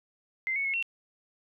sine tone with pitch steps, 2079 / 2212 / 2179 / 2723 Hz, C7 / C#7 / C#7 / F7, -12 / -4 / -30 / -44 cents, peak -27 dBFS, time 0.47-0.826 s, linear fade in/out 0 ms, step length 89 ms, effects none

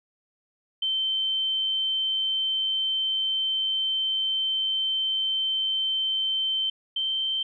sine tone pair in turn, 3099 / 3116 Hz, G7 / G7, -21 / -11 cents, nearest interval unison, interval 10 cents, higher second, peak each -23 / -24 dBFS, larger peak first, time 0.82-6.7 / 6.96-7.43 s, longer first, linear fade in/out 5 ms, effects none

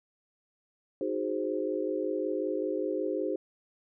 sine chord, Ab dominant seventh, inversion second, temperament equal, 311.1 / 370 / 415.3 / 523.3 Hz, Eb4 / Gb4 / Ab4 / C5, 0 / 0 / 0 / 0 cents, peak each -34 dBFS, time 1.01-3.36 s, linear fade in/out 2 ms, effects none

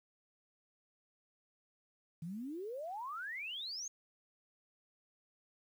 sine exponential sweep, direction up, 155.56 to 6645 Hz, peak -40 dBFS, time 2.22-3.88 s, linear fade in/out 5 ms, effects 11-bit

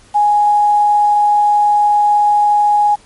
sine tone with quantisation, 830.6 Hz, G#5, in tune, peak -8 dBFS, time 0.14-2.96 s, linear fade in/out 20 ms, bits 6, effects pink hiss -46 dBFS RMS until 3.05 s + MP3 48 kbps

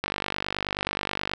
click train, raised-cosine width 0.3 ms, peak -10 dBFS, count 65, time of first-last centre 0.04-1.336 s, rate 49.4 Hz, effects none

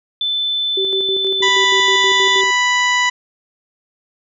sine tone, 3520 Hz, A7, in tune, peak -16 dBFS, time 0.21-2.41 s, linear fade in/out 2 ms
sine tone with tremolo, 385.8 Hz, G4, 28 cents flat, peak -18 dBFS, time 0.77-2.51 s, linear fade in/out 5 ms, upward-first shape square, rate 6.3 Hz, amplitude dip 60%
click train, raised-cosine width 0.2 ms, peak -21 dBFS, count 8, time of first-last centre 1.27-3.056 s, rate 3.92 Hz
harmonic tone, 987.8 Hz, B5, in tune, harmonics 1 / 2 / 3 / 4 / 5 / 6 / 7, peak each -18 / -15 / -22 / -26 / -34 / -32 / -27 dBFS, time 1.42-3.1 s, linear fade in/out 10 ms
effects none

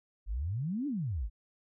sine exponential two-way sweep, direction up then down, 44.33 to 304.9 to 44.33 Hz, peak -31 dBFS, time 0.26-1.3 s, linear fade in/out 50 ms, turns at 0.87 s, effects none

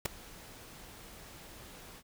pink noise with ADSR envelope, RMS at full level -28 dBFS, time 0.05-2.03 s, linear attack 8 ms, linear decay 6 ms, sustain -23 dB, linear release 54 ms, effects none

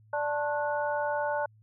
harmonic tone with a mistuned harmonic, 293.7 Hz, D4, in tune, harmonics 2 / 3 / 4 / 5, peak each -30 / -31 / -41 / -35 dBFS, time 0.13-1.46 s, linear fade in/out 5 ms, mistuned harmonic 4, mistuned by -140 cents, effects added 108 Hz sine -56 dBFS peak until 1.62 s

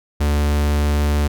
45% pulse tone, 73.42 Hz, D2, in tune, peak -15 dBFS, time 0.2-1.28 s, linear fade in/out 10 ms, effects none

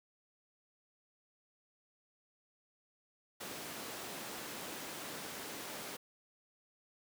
pink high-pass noise, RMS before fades -45 dBFS, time 3.4-5.97 s, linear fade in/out 10 ms, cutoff 230 Hz, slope 12 dB/octave, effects none

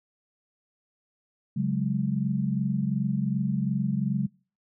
sine chord, C# suspended fourth, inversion none, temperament equal, 138.59 / 185 / 207.7 Hz, C#3 / F#3 / G#3, 0 / 0 / 0 cents, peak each -28 dBFS, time 1.56-4.27 s, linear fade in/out 10 ms, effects noise-tail reverb RT60 0.4 s tail -26 dB re dry

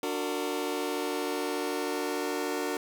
sawtooth chord, D augmented, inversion none, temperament just, 293.7 / 367.1 / 458.9 Hz, D4 / F#4 / A#4, 0 / -14 / -27 cents, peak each -30 dBFS, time 0.03-2.77 s, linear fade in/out 2 ms, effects none

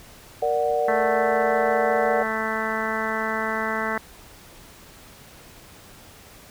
sine chord, Bb augmented, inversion none, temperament equal, 466.2 / 587.3 / 740 Hz, Bb4 / D5 / F#5, 0 / 0 / 0 cents, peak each -24 dBFS, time 0.42-2.23 s, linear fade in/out 5 ms
harmonic tone, 220.3 Hz, A3, 2 cents sharp, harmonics 1 / 2 / 3 / 4 / 5 / 6 / 7 / 8 / 9, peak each -32 / -32 / -32 / -32 / -32 / -32 / -32 / -32 / -32 dBFS, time 0.88-3.98 s, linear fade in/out 2 ms
effects pink hiss -47 dBFS RMS until 6.5 s

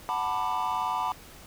triangle chord, B minor seventh, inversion second, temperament just, 740.8 / 889 / 987.8 / 1185.3 Hz, F#5 / A5 / B5 / D6, +2 / +18 / 0 / +16 cents, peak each -32 / -30 / -28 / -32 dBFS, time 0.09-1.12 s, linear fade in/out 0 ms, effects pink hiss -49 dBFS RMS until 1.46 s

